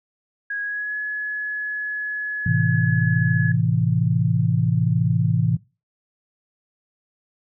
sine tone with pitch glide, 1652 to 1697.5 Hz, G#6 to G#6, -10 to +37 cents, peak -24 dBFS, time 0.5-3.52 s, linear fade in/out 5 ms, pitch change +47 cents, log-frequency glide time 0.61-0.96 s
sine chord, A minor, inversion none, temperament equal with one note detuned, 109.68 / 130.81 / 164.81 Hz, A2 / C3 / E3, -5 / 0 / 0 cents, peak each -21 dBFS, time 2.46-5.57 s, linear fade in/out 5 ms
effects noise-tail reverb RT60 0.3 s tail -22 dB re dry

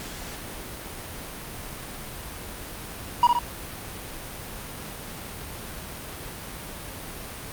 triangle tone with echo, 960 Hz, B5, 49 cents flat, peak -11 dBFS, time 3.23-3.27 s, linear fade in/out 2 ms, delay 60 ms, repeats 2, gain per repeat -4 dB, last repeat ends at 3.39 s, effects pink hiss -37 dBFS RMS until 7.52 s + Opus 48 kbps

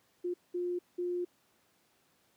sine tone bursts at uneven times, 354.4 Hz, F4, 25 cents sharp, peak -31 dBFS, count 3, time 0.24-0.34 / 0.54-0.79 / 0.98-1.25 s, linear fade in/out 10 ms, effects pink hiss -70 dBFS RMS until 2.36 s + high-pass 150 Hz 12 dB/octave

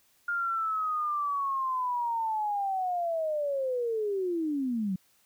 sine linear sweep, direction down, 1415 to 179.6 Hz, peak -27 dBFS, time 0.28-4.96 s, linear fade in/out 5 ms, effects white hiss -66 dBFS RMS until 5.25 s

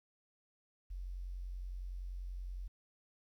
sine tone, 45.29 Hz, F#1, 36 cents flat, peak -40 dBFS, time 0.9-2.68 s, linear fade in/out 10 ms, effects 12-bit

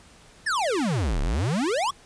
square exponential two-way sweep, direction down then up, 1876 to 33 to 1176 Hz, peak -23 dBFS, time 0.46-1.91 s, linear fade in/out 10 ms, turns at 1.21 s, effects pink hiss -52 dBFS RMS until 2.05 s + resampled to 22050 Hz

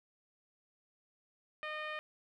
10% pulse tone with low-pass filter, 612 Hz, D#5, 29 cents flat, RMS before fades -41 dBFS, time 1.63-1.99 s, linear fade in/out 0 ms, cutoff 2300 Hz, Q 1.3, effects none

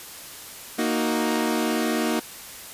sawtooth chord, D# minor, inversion second, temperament equal, 233.1 / 311.1 / 370 Hz, A#3 / D#4 / F#4, 0 / 0 / 0 cents, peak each -21 / -22 / -25 dBFS, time 0.78-2.2 s, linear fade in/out 10 ms, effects white hiss -40 dBFS RMS until 2.73 s + resampled to 32000 Hz

